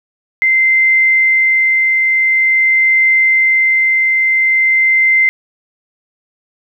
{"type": "tone with tremolo", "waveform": "sine", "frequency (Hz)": 2079, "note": "C7", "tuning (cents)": -12, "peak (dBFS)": -7, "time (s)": [0.42, 5.29], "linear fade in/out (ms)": 0, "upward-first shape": "triangle", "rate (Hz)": 0.47, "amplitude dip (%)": 25, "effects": ["8-bit"]}